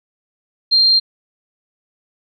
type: tone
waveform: sine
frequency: 4186 Hz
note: C8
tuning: in tune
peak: -9 dBFS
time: 0.71-1 s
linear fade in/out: 20 ms
effects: none